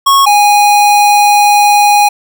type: tone pair in turn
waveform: square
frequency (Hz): 1100 / 824.1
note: C#6 / G#5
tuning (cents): -14 / -14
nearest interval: perfect fourth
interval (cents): 500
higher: first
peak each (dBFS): -5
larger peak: neither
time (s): 0.06-0.26 / 0.26-2.09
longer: second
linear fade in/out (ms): 10
effects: none